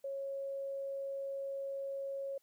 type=tone; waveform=sine; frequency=549 Hz; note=C#5; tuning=17 cents flat; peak=-37 dBFS; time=0.04-2.38 s; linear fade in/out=5 ms; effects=white hiss -75 dBFS RMS until 2.42 s + high-pass 60 Hz 12 dB/octave